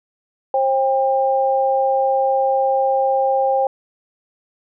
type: tone pair together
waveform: sine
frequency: 533.9 / 798 Hz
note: C5 / G5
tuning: +35 / +31 cents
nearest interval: perfect fifth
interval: 696 cents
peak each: -17 dBFS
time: 0.54-3.67 s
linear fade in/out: 2 ms
effects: none